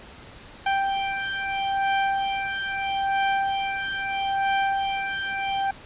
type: beating tone pair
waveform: sawtooth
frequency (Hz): 784 / 784.77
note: G5 / G5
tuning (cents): 0 / +2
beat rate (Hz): 0.77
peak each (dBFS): -22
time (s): 0.66-5.71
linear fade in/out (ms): 5
effects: pink hiss -45 dBFS RMS until 5.85 s + resampled to 8000 Hz